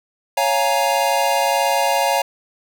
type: chord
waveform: square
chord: Bb minor seventh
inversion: first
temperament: equal with one note detuned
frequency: 556 / 698.5 / 830.6 / 932.3 Hz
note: Db5 / F5 / Ab5 / Bb5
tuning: +5 / 0 / 0 / 0 cents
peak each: -22 dBFS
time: 0.37-2.22 s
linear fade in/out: 5 ms
effects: none